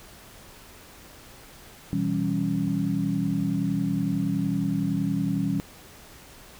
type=tone cluster; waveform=sine; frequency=121.7 / 163.1 / 193.9 / 276.2 Hz; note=B2 / E3 / G3 / C#4; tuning=-25 / -18 / -19 / -6 cents; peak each=-33 / -28 / -27 / -28 dBFS; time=1.93-5.6 s; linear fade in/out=0 ms; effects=pink hiss -48 dBFS RMS until 6.59 s